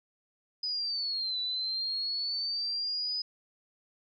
sine linear two-way sweep, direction down then up, 5010 to 3951 to 5010 Hz, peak -30 dBFS, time 0.63-3.22 s, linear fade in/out 5 ms, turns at 1.4 s, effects none

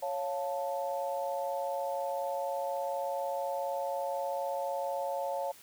sine chord, Db augmented, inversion none, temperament equal, 554.4 / 698.5 / 880 Hz, Db5 / F5 / A5, 0 / 0 / 0 cents, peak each -34 / -37 / -37 dBFS, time 0.02-5.52 s, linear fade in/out 10 ms, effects white hiss -55 dBFS RMS until 5.62 s

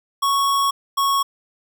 square tone pair in turn, 1108.7 / 1104.6 Hz, C#6 / C#6, 0 / -6 cents, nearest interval unison, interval 6 cents, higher first, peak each -17 dBFS, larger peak neither, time 0.22-0.71 / 0.97-1.23 s, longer first, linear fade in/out 10 ms, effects none

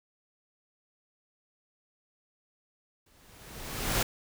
pink noise with exponential growth, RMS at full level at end -25 dBFS, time 3.06-4.03 s, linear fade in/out 5 ms, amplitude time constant 210 ms, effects none

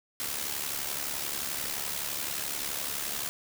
white noise with amplitude modulation, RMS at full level -31 dBFS, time 0.2-3.29 s, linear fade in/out 0 ms, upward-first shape sine, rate 71.6 Hz, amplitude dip 60%, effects none

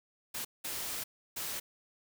white noise bursts at uneven times, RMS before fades -38 dBFS, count 3, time 0.34-0.45 / 0.64-1.04 / 1.36-1.6 s, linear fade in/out 10 ms, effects none

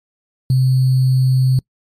sine tone with sample-and-hold, 130 Hz, C3, 11 cents flat, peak -10 dBFS, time 0.5-1.59 s, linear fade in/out 2 ms, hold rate 4410 Hz, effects noise-tail reverb RT60 0.1 s tail -25 dB re dry + MP3 64 kbps

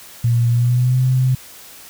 sine tone with pitch glide, 118.2 to 128.9 Hz, A#2 to C3, +24 to -26 cents, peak -12 dBFS, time 0.24-1.35 s, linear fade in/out 5 ms, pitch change +150 cents, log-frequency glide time 0.49-1.02 s, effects white hiss -40 dBFS RMS until 1.89 s

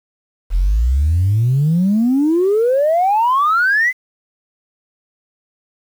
sine exponential sweep, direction up, 40.16 to 2074 Hz, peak -10 dBFS, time 0.5-3.93 s, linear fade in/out 50 ms, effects tanh soft clip ceiling -8 dBFS + 7-bit

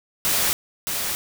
white noise with echo, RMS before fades -21 dBFS, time 0.25-0.53 s, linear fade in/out 0 ms, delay 620 ms, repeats 1, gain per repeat -5 dB, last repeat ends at 1.15 s, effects none

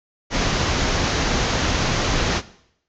pink low-pass noise, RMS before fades -21 dBFS, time 0.3-2.42 s, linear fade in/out 50 ms, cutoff 6800 Hz, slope 96 dB/octave, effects noise-tail reverb RT60 0.7 s tail -17 dB re dry

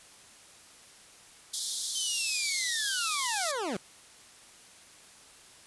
pink high-pass noise, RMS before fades -33 dBFS, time 1.53-3.52 s, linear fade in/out 10 ms, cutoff 3400 Hz, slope 96 dB/octave
20% pulse linear sweep, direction down, 3147 to 166.2 Hz, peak -26 dBFS, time 1.95-3.77 s, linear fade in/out 5 ms
effects white hiss -54 dBFS RMS until 5.66 s + resampled to 24000 Hz

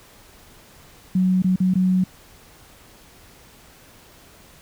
sine tone with dropouts, 185 Hz, F#3, in tune, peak -15 dBFS, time 1.15-2.04 s, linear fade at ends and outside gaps 5 ms, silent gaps 1.422-1.443 / 1.56-1.602 / 1.739-1.754 s, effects pink hiss -49 dBFS RMS until 4.61 s

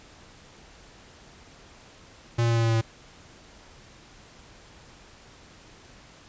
square tone with pitch steps, 117.4 / 116.66 / 115.92 / 115.18 / 114.45 / 113.73 / 113.01 Hz, A#2 / A#2 / A#2 / A#2 / A#2 / A#2 / A2, +13 / +2 / -9 / -20 / -31 / -42 / +47 cents, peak -21 dBFS, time 2.38-2.814 s, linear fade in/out 10 ms, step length 62 ms, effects pink hiss -51 dBFS RMS until 6.28 s + resampled to 16000 Hz

